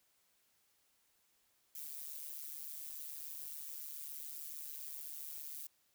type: noise with amplitude modulation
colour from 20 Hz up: violet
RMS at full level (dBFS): -43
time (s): 1.75-5.67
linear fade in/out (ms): 2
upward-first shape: sine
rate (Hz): 147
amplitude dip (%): 85
effects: white hiss -75 dBFS RMS until 5.94 s